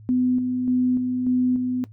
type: tone with tremolo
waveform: sine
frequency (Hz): 251.6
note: B3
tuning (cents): +32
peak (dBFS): -17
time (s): 0.09-1.84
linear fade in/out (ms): 0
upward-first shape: square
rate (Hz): 1.7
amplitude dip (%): 40
effects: noise-tail reverb RT60 0.1 s tail -17 dB re dry + added 107 Hz sine -42 dBFS peak until 1.92 s